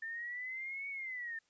sine linear two-way sweep, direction up then down, 1787 to 2242 to 1787 Hz, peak -39 dBFS, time 0.02-1.39 s, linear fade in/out 5 ms, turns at 0.89 s, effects white hiss -75 dBFS RMS until 1.49 s + resampled to 16000 Hz

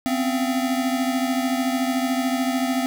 square tone cluster, 255.1 / 268.7 / 680 Hz, C4 / C4 / F5, -44 / +46 / -46 cents, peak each -23 / -28 / -29 dBFS, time 0.06-2.86 s, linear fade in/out 0 ms, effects none

